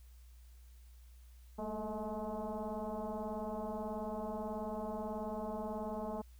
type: tone with frequency modulation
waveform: sine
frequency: 205.8 Hz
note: G#3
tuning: 16 cents flat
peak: -37 dBFS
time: 1.58-6.22 s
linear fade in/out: 10 ms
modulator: 215 Hz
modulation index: 3.5
effects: added 60 Hz sine -54 dBFS peak until 6.39 s + white hiss -70 dBFS RMS until 6.39 s